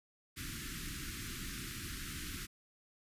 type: band-stop noise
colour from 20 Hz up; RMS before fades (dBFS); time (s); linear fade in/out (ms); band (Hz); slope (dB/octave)
pink; -43; 0.36-2.47; 20; 350 to 1300; 48
effects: resampled to 32000 Hz